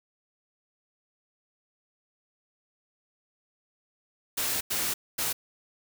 white noise bursts at uneven times, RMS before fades -29 dBFS, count 3, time 4.37-4.61 / 4.7-4.94 / 5.18-5.33 s, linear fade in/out 10 ms, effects none

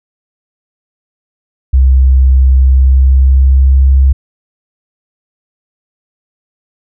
sine tone with pitch glide, 65.41 to 66.94 Hz, C2 to C2, 0 to +40 cents, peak -3 dBFS, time 1.73-4.13 s, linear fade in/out 10 ms, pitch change +40 cents, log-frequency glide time 2.58-3.88 s, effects none

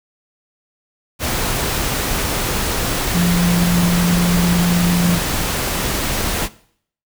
sine tone in noise, 174.61 Hz, F3, in tune, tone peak -13 dBFS, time 3.12-5.19 s, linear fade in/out 50 ms, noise pink, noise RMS -20 dBFS, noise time 1.19-6.49 s, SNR +4 dB, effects noise-tail reverb RT60 0.6 s tail -19 dB re dry

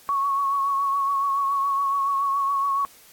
sine tone with vibrato, 1108.7 Hz, C#6, in tune, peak -20 dBFS, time 0.09-2.85 s, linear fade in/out 0 ms, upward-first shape triangle, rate 7.1 Hz, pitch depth 37 cents each way, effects white hiss -51 dBFS RMS until 3.12 s + AAC 64 kbps

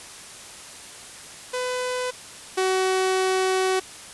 sawtooth tone pair in turn, 502 / 376.1 Hz, B4 / F#4, +28 / +28 cents, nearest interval perfect fourth, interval 500 cents, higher first, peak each -21 / -16 dBFS, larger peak second, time 1.53-2.11 / 2.57-3.8 s, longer second, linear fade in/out 10 ms, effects white hiss -41 dBFS RMS until 4.13 s + resampled to 24000 Hz

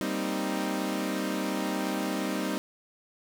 sawtooth chord, C minor seventh, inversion second, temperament equal, 196 / 233.1 / 261.6 / 311.1 Hz, G3 / Bb3 / C4 / Eb4, 0 / 0 / 0 / 0 cents, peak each -29 / -34 / -30 / -29 dBFS, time 0.01-2.58 s, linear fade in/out 0 ms, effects none

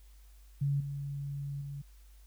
sine tone with level steps, 141 Hz, C#3, 30 cents sharp, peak -27 / -35 / -38 dBFS, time 0.61-1.82 s, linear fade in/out 10 ms, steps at 0.8 / 1.61 s, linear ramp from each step 5 ms, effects added 50 Hz sine -53 dBFS peak until 2.26 s + white hiss -67 dBFS RMS until 2.26 s

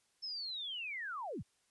sine linear sweep, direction down, 5320 to 41.52 Hz, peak -39 dBFS, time 0.22-1.43 s, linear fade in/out 20 ms, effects white hiss -75 dBFS RMS until 1.7 s + resampled to 24000 Hz

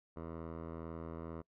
10% pulse tone with low-pass filter, 82.1 Hz, E2, 6 cents flat, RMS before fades -45 dBFS, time 0.16-1.42 s, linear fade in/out 10 ms, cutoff 1000 Hz, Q 1.5, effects noise-tail reverb RT60 0.1 s tail -24 dB re dry

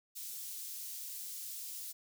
white high-pass noise, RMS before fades -44 dBFS, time 0.15-1.93 s, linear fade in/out 20 ms, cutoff 5000 Hz, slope 12 dB/octave, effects none

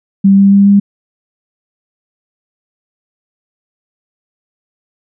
sine tone with pitch steps, 196 / 197.59 / 199.2 / 200.8 Hz, G3 / G3 / G3 / G3, 0 / +14 / +28 / +42 cents, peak -3 dBFS, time 0.24-0.8 s, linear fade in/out 10 ms, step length 140 ms, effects none

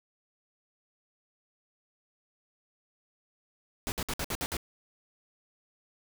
pink noise bursts, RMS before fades -33 dBFS, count 7, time 3.87-4.568 s, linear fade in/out 0 ms, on 50 ms, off 58 ms, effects none

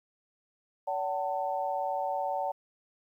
sine tone cluster, 570 / 756 / 894 Hz, C#5 / F#5 / A5, +48 / +37 / +27 cents, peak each -34 / -32 / -34 dBFS, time 0.87-2.52 s, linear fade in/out 10 ms, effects 11-bit

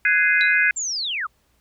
sine chord, Ab dominant seventh, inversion third, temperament just, 1495.1 / 1661.2 / 2077 / 2492 Hz, Gb6 / Ab6 / C7 / Eb7, +18 / 0 / -13 / +2 cents, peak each -22 / -19 / -20 / -22 dBFS, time 0.05-0.71 s, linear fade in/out 2 ms
sine tone with exponential decay, 3929 Hz, B7, 10 cents flat, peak -20 dBFS, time 0.41-0.55 s, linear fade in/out 0 ms, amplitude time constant 30 ms
sine linear sweep, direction down, 7459 to 1094 Hz, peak -23 dBFS, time 0.76-1.27 s, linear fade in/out 10 ms
effects added 60 Hz sine -65 dBFS peak until 1.6 s + pink hiss -65 dBFS RMS until 1.6 s

